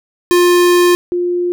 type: tone pair in turn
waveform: square / sine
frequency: 353.2 / 353.2 Hz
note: F4 / F4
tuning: +20 / +20 cents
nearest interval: unison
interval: 0 cents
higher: neither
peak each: -8 / -13 dBFS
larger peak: first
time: 0.31-0.95 / 1.12-1.52 s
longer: first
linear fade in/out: 0 ms
effects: none